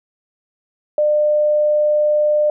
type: tone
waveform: sine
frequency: 600 Hz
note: D5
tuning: 37 cents sharp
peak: -12 dBFS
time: 0.98-2.5 s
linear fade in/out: 2 ms
effects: none